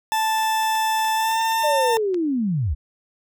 40% pulse tone with pitch glide, 880 to 899 Hz, A5 to A5, 0 to +37 cents, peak -18 dBFS, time 0.12-1.97 s, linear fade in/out 0 ms, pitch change +37 cents, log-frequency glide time 1.15-1.38 s
clicks, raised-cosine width 0.2 ms, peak -22 dBFS, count 12, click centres 0.385 / 0.433 / 0.633 / 0.754 / 0.991 / 1.047 / 1.084 / 1.314 / 1.413 / 1.521 / 1.624 / 2.144 s
sine linear sweep, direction down, 617 to 58.27 Hz, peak -19 dBFS, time 1.63-2.75 s, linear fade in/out 20 ms
effects none

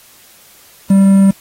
triangle tone with quantisation, 195 Hz, G3, 9 cents flat, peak -3 dBFS, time 0.9-1.31 s, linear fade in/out 5 ms, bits 5, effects white hiss -44 dBFS RMS until 1.4 s + AAC 48 kbps

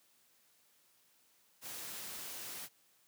white noise, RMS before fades -45 dBFS, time 1.61-2.69 s, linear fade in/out 50 ms, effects white hiss -70 dBFS RMS until 3.07 s + high-pass 100 Hz 12 dB/octave

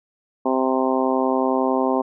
harmonic tone, 130.81 Hz, C3, in tune, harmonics 2 / 3 / 4 / 5 / 6 / 7 / 8, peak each -22 / -24 / -25 / -26 / -27 / -27 / -28 dBFS, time 0.45-2.02 s, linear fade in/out 10 ms, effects none

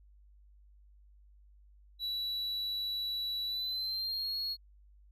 triangle tone with pitch glide, 3933 to 4314 Hz, B7 to C#8, -8 to -48 cents, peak -32 dBFS, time 1.99-4.57 s, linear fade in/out 50 ms, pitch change +160 cents, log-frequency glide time 3.46-4.36 s, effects added 50 Hz sine -57 dBFS peak until 5.11 s

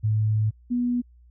sine tone pair in turn, 107.9 / 243.9 Hz, A2 / B3, -33 / -21 cents, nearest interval octave + major second, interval 1412 cents, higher second, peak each -19 / -21 dBFS, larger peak first, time 0.03-0.51 / 0.7-1.02 s, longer first, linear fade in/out 20 ms, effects added 60 Hz sine -50 dBFS peak until 1.3 s

